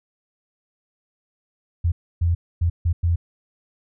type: tone bursts at uneven times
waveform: sine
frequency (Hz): 85.2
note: F2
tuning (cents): -42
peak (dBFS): -16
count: 5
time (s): 1.84-1.92 / 2.21-2.35 / 2.61-2.7 / 2.85-2.93 / 3.03-3.16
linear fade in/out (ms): 10
effects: none